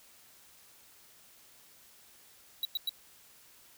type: tone bursts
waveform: square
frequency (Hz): 3900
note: B7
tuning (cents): -23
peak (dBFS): -30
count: 3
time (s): 2.63-2.893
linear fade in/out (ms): 2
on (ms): 21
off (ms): 100
effects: white hiss -59 dBFS RMS until 3.77 s